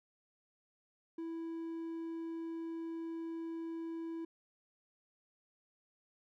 triangle tone, 329.6 Hz, E4, in tune, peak -37 dBFS, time 1.18-4.25 s, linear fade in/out 5 ms, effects none

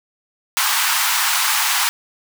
pink high-pass noise, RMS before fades -18 dBFS, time 0.57-1.89 s, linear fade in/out 0 ms, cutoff 860 Hz, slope 48 dB/octave, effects none

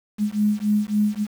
sine beating tone pair, 207.7 / 211.3 Hz, G#3 / G#3, 0 / +30 cents, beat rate 3.6 Hz, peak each -21 dBFS, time 0.18-1.27 s, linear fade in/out 50 ms, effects 7-bit

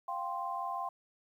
sine chord, F suspended second, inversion none, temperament equal, 698.5 / 784 / 1046.5 Hz, F5 / G5 / C6, 0 / 0 / 0 cents, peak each -40 / -39 / -37 dBFS, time 0.08-0.89 s, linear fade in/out 5 ms, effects 11-bit

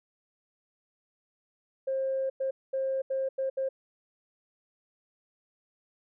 sine tone bursts at uneven times, 533 Hz, C5, 32 cents sharp, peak -26 dBFS, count 6, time 1.87-2.3 / 2.4-2.51 / 2.73-3.02 / 3.1-3.29 / 3.38-3.5 / 3.57-3.69 s, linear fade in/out 10 ms, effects tanh soft clip ceiling -22 dBFS

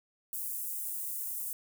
white high-pass noise, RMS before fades -37 dBFS, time 0.33-1.53 s, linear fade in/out 0 ms, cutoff 8900 Hz, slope 24 dB/octave, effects none

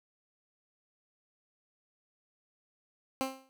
15% pulse tone with exponential decay, 264.9 Hz, C4, 22 cents sharp, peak -21 dBFS, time 3.21-3.49 s, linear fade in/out 0 ms, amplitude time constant 60 ms, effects none

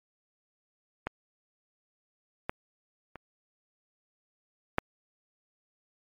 clicks, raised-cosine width 0.5 ms, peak -16 / -15 / -26 / -9 dBFS, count 4, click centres 1.07 / 2.495 / 3.157 / 4.784 s, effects MP3 64 kbps

